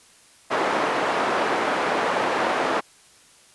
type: band-pass noise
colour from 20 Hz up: white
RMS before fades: -23 dBFS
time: 0.5-2.81 s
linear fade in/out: 20 ms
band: 330 to 1100 Hz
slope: 12 dB/octave
effects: white hiss -53 dBFS RMS until 3.54 s + resampled to 24000 Hz